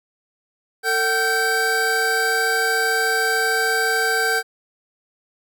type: tone cluster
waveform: square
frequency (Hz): 449.9 / 761 / 1558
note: A4 / F#5 / G6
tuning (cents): +39 / +48 / -11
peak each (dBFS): -25 / -26 / -20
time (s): 0.83-4.43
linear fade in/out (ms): 50
effects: none